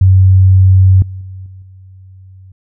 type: tone with level steps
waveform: sine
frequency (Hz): 94.3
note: F#2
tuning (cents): +33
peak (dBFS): -3 / -22 / -25 / -30 / -34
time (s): 0.01-2.52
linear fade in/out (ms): 5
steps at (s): 1.02 / 1.21 / 1.46 / 1.62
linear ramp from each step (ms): 2
effects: none